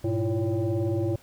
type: tone with frequency modulation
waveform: sine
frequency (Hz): 120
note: B2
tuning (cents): -49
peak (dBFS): -23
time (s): 0.04-1.16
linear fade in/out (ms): 5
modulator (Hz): 222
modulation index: 1.7
effects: pink hiss -55 dBFS RMS until 1.22 s